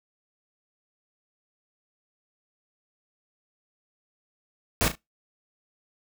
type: noise with echo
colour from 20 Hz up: pink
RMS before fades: -23 dBFS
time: 4.81-4.88 s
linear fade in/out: 0 ms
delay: 36 ms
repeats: 2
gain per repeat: -11 dB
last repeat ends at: 4.952 s
effects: noise-tail reverb RT60 0.2 s tail -23 dB re dry